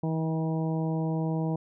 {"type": "harmonic tone with a mistuned harmonic", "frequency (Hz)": 160, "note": "D#3", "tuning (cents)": 49, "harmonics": [1, 2, 3, 4, 5, 6], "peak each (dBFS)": [-27, -33, -37, -39, -41, -43], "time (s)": [0.03, 1.56], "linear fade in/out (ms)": 5, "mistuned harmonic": 1, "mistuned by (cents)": 16, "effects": []}